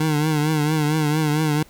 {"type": "tone with vibrato", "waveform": "25% pulse", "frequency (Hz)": 152.7, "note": "D#3", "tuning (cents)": -32, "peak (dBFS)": -14, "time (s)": [0, 1.63], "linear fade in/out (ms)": 5, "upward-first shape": "triangle", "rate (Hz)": 4.4, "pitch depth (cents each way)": 75, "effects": ["pink hiss -51 dBFS RMS until 1.69 s"]}